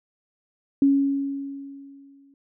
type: tone with exponential decay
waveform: sine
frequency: 277.2 Hz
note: C#4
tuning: in tune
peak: -13 dBFS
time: 0.82-2.34 s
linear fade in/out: 2 ms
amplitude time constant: 330 ms
effects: none